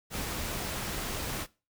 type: noise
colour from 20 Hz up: pink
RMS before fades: -35 dBFS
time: 0.1-1.47 s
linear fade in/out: 50 ms
effects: noise-tail reverb RT60 0.3 s tail -20 dB re dry